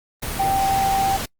sine tone in noise, 780 Hz, G5, 9 cents flat, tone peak -17 dBFS, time 0.39-1.17 s, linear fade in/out 10 ms, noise pink, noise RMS -27 dBFS, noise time 0.22-1.26 s, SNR +7 dB, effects noise-tail reverb RT60 0.1 s tail -25 dB re dry + Opus 32 kbps

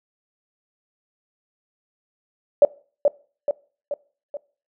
sine tone with echo, 577 Hz, D5, 31 cents flat, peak -7 dBFS, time 2.62-2.65 s, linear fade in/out 2 ms, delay 430 ms, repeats 4, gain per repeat -5 dB, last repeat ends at 4.37 s, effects noise-tail reverb RT60 0.4 s tail -21 dB re dry

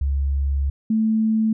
sine tone pair in turn, 69.3 / 220 Hz, C#2 / A3, 0 / 0 cents, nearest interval octave + minor sixth, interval 2000 cents, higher second, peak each -18 / -16 dBFS, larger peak second, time 0.01-0.7 / 0.9-1.53 s, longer first, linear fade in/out 5 ms, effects none

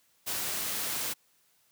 white noise, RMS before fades -33 dBFS, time 0.26-1.14 s, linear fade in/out 20 ms, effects white hiss -68 dBFS RMS until 1.71 s + high-pass 80 Hz 12 dB/octave

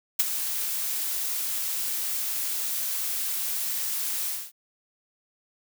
blue noise with ADSR envelope, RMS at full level -19 dBFS, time 0.19-4.52 s, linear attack 10 ms, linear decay 25 ms, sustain -10 dB, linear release 240 ms, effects none

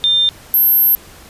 sine tone pair in turn, 3600 / 12733 Hz, A7 / G9, +39 / +26 cents, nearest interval octave + minor seventh, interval 2187 cents, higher second, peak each -10 / -8 dBFS, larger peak second, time 0.04-0.29 / 0.54-0.95 s, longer second, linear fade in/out 0 ms, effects pink hiss -40 dBFS RMS until 1.29 s + resampled to 32000 Hz

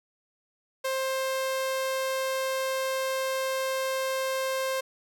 sawtooth tone, 528 Hz, C5, 16 cents sharp, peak -23 dBFS, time 0.84-4.81 s, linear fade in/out 10 ms, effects none

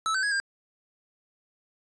square tone with pitch steps, 1308 / 1534 / 1663 / 1601 Hz, E6 / G6 / G#6 / G6, -14 / -38 / +2 / +36 cents, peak -25 dBFS, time 0.06-0.4 s, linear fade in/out 0 ms, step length 85 ms, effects resampled to 22050 Hz

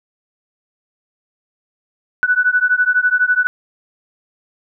sine beating tone pair, 1480 / 1492 Hz, F#6 / F#6, 0 / +14 cents, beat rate 12 Hz, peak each -15 dBFS, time 2.23-3.47 s, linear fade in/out 0 ms, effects none

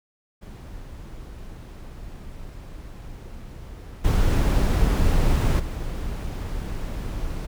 brown noise with level steps, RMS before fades -38 / -19 / -29 dBFS, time 0.41-7.47 s, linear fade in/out 20 ms, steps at 4.04 / 5.59 s, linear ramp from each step 10 ms, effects none

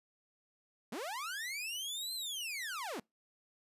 sawtooth linear two-way sweep, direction up then down, 185.4 to 4186 to 185.4 Hz, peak -35 dBFS, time 0.92-3 s, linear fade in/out 5 ms, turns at 2.14 s, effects noise-tail reverb RT60 0.2 s tail -26 dB re dry + resampled to 32000 Hz

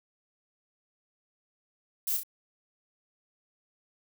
violet noise with echo, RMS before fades -30 dBFS, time 2.07-2.17 s, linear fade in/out 5 ms, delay 32 ms, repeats 2, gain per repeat -5 dB, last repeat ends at 2.234 s, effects none

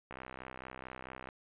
click train, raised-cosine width 0.5 ms, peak -29 dBFS, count 77, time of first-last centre 0.11-1.288 s, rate 64.5 Hz, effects resampled to 8000 Hz

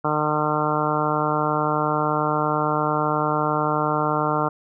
harmonic tone, 151.5 Hz, D#3, 46 cents flat, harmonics 1 / 2 / 3 / 4 / 5 / 6 / 7 / 8 / 9, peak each -28 / -28 / -28 / -28 / -28 / -28 / -28 / -28 / -28 dBFS, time 0.04-4.49 s, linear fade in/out 10 ms, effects none

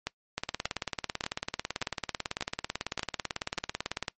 two click trains, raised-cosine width 0.2 ms, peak -13 / -13 dBFS, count 7 / 68, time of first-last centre 0.07-3.579 / 0.38-4.082 s, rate 1.71 / 18.1 Hz, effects noise-tail reverb RT60 0.1 s tail -22 dB re dry + MP3 32 kbps

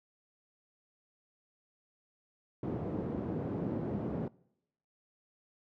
pink band-pass noise, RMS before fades -36 dBFS, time 2.63-4.28 s, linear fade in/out 2 ms, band 140 to 400 Hz, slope 12 dB/octave, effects noise-tail reverb RT60 0.8 s tail -24 dB re dry + high-pass 60 Hz 12 dB/octave

